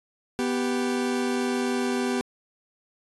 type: tone pair together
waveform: 40% pulse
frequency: 246.9 / 391.9 Hz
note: B3 / G4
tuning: 0 / 0 cents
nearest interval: minor sixth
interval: 800 cents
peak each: -25 / -27 dBFS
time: 0.39-2.21 s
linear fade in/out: 0 ms
effects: resampled to 24000 Hz